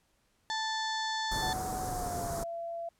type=harmonic tone; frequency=880 Hz; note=A5; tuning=in tune; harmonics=1 / 2 / 4 / 5 / 6 / 7 / 8 / 9; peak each=-34 / -37 / -39 / -40 / -47 / -48 / -50 / -57 dBFS; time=0.5-1.53 s; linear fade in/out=0 ms
type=band-stop noise; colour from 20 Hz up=pink; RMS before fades=-37 dBFS; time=1.31-2.44 s; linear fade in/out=10 ms; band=1400 to 5600 Hz; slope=24 dB/octave
type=tone with pitch glide; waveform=sine; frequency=746 to 676.2 Hz; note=F#5 to E5; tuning=+14 to +44 cents; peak=-35 dBFS; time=1.42-2.89 s; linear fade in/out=5 ms; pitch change=-170 cents; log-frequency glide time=1.81-2.4 s
effects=pink hiss -72 dBFS RMS until 2.99 s + low-pass 12000 Hz 12 dB/octave